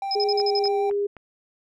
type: tone with vibrato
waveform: triangle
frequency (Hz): 784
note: G5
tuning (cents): 0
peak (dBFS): -24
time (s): 0.02-0.9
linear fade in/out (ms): 2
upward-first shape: triangle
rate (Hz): 7.6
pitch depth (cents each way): 12
type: tone bursts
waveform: sine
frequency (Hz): 5120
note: D#8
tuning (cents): +49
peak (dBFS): -23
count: 7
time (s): 0.11-0.68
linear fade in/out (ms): 2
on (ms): 42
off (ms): 46
type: tone with pitch glide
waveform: sine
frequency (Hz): 412.6 to 406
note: G#4 to G#4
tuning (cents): -11 to -39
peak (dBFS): -21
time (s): 0.15-1.07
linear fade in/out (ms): 10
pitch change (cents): -28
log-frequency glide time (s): 0.32-0.7
type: click train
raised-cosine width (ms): 0.5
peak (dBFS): -27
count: 4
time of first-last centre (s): 0.4-1.167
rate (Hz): 3.91
effects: none